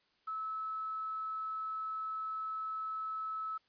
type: tone with quantisation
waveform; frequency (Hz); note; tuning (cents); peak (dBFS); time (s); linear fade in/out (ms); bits
sine; 1300; E6; -24; -36; 0.27-3.58; 10; 10
effects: white hiss -73 dBFS RMS until 3.68 s + resampled to 11025 Hz